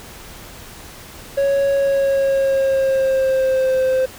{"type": "tone with pitch glide", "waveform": "triangle", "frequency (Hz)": [554.4, 520.3], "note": ["C#5", "C5"], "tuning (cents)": [0, -10], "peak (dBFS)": -12, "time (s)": [1.37, 4.06], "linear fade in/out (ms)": 10, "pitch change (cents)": -110, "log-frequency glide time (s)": [1.72, 3.79], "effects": ["pink hiss -38 dBFS RMS until 4.18 s"]}